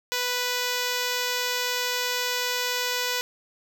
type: tone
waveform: 5% pulse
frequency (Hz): 493.9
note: B4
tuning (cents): 0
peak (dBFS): -13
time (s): 0.12-3.21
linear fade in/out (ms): 0
effects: none